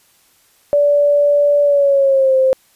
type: tone with pitch glide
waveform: sine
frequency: 579 to 524.8 Hz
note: D5 to C5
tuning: -25 to +5 cents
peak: -9 dBFS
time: 0.73-2.53 s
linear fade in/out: 0 ms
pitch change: -170 cents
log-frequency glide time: 1.63-2.36 s
effects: white hiss -54 dBFS RMS until 2.75 s + resampled to 32000 Hz